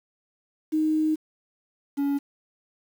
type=tone pair in turn; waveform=sine / triangle; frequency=311.1 / 282.1 Hz; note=D#4 / C#4; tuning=0 / +30 cents; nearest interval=major second; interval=170 cents; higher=first; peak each=-20 dBFS; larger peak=neither; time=0.72-1.16 / 1.97-2.19 s; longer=first; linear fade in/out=20 ms; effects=8-bit